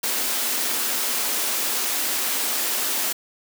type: high-pass noise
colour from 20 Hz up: white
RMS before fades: -24 dBFS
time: 0.03-3.13 s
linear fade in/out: 10 ms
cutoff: 210 Hz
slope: 96 dB/octave
effects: none